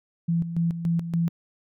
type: tone with tremolo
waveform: sine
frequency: 168.2 Hz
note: E3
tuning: 35 cents sharp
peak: -20 dBFS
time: 0.28-1.29 s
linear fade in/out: 10 ms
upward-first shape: square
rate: 3.5 Hz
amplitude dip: 65%
effects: none